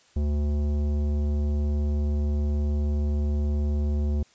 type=tone with tanh clipping; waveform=sine; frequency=73.42 Hz; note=D2; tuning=in tune; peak=-24 dBFS; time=0.16-4.23 s; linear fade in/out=5 ms; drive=14 dB; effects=white hiss -59 dBFS RMS until 4.34 s + resampled to 16000 Hz